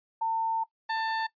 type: tone pair in turn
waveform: sine / 30% pulse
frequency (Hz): 900 / 891.2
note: A5 / A5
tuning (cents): +39 / +22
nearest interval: unison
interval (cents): 17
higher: first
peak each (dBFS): -25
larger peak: neither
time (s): 0.21-0.64 / 0.89-1.27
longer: first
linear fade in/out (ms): 10
effects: noise-tail reverb RT60 0.1 s tail -19 dB re dry + resampled to 11025 Hz